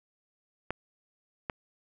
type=clicks; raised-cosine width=0.5 ms; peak=-16 / -17 dBFS; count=2; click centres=0.706 / 1.498 s; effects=none

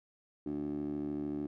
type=tone with band-pass filter; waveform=15% pulse; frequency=73.42 Hz; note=D2; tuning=in tune; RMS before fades=-37 dBFS; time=0.46-1.47 s; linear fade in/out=5 ms; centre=320 Hz; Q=4.8; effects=none

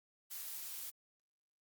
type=noise; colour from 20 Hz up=blue; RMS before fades=-45 dBFS; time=0.3-0.91 s; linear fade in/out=20 ms; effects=Opus 48 kbps

